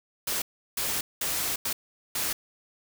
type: noise bursts at uneven times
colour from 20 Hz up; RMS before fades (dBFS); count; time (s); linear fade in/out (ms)
white; -29; 5; 0.27-0.42 / 0.77-1.01 / 1.21-1.56 / 1.65-1.73 / 2.15-2.33; 5
effects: none